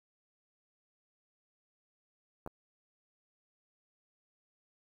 clicks, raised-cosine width 1 ms, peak -28 dBFS, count 2, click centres 2.463 / 2.475 s, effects 9-bit

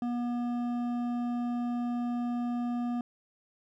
sine tone with hard clipping, 241.3 Hz, B3, 40 cents flat, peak -31 dBFS, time 0.02-3.01 s, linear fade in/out 2 ms, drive 9 dB, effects none

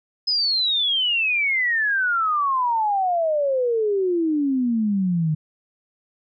sine exponential sweep, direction down, 5110 to 151 Hz, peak -18 dBFS, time 0.27-5.35 s, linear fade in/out 10 ms, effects none

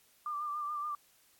sine tone with vibrato, 1187 Hz, D6, 18 cents sharp, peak -34 dBFS, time 0.26-0.95 s, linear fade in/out 2 ms, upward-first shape sine, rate 7 Hz, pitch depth 38 cents each way, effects white hiss -66 dBFS RMS until 1.39 s + AAC 64 kbps

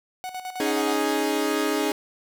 45% pulse tone with tremolo, 740 Hz, F#5, in tune, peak -30 dBFS, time 0.24-0.96 s, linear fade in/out 0 ms, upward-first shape square, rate 9.5 Hz, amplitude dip 65%
sawtooth chord, C# suspended second, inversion none, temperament equal, 277.2 / 311.1 / 415.3 Hz, C#4 / D#4 / G#4, 0 / 0 / 0 cents, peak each -24 / -22 / -22 dBFS, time 0.6-1.92 s, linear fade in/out 2 ms
effects none

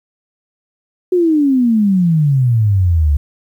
sine exponential sweep, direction down, 370.5 to 69.8 Hz, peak -9 dBFS, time 1.12-3.17 s, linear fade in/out 5 ms, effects 8-bit

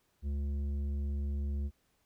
sine tone with tanh clipping, 71 Hz, C#2, 42 cents sharp, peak -33 dBFS, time 0.22-1.71 s, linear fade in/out 50 ms, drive 9 dB, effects pink hiss -74 dBFS RMS until 2.05 s

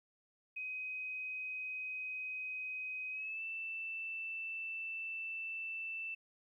sine tone with pitch glide, 2518 to 2658 Hz, D#7 to E7, +20 to +14 cents, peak -39 dBFS, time 0.56-6.15 s, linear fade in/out 10 ms, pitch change +94 cents, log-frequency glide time 3.11-3.43 s, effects 13-bit

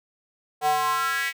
square tone with high-pass filter sweep, 150 Hz, D3, 37 cents sharp, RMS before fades -24 dBFS, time 0.61-1.33 s, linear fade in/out 50 ms, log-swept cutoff 660 to 2100 Hz, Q 4.6, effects none

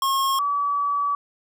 square / sine tone pair in turn, 1082 / 1145.2 Hz, C#6 / D6, -42 / -44 cents, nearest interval minor second, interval 98 cents, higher second, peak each -20 dBFS, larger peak neither, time 0.02-0.39 / 0.39-1.15 s, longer second, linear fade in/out 2 ms, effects none

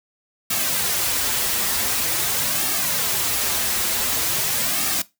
white noise with flanger, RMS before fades -22 dBFS, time 0.5-5.02 s, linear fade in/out 5 ms, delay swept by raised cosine 2 to 7.1 ms, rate 0.46 Hz, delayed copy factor -0.75, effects noise-tail reverb RT60 0.2 s tail -18 dB re dry

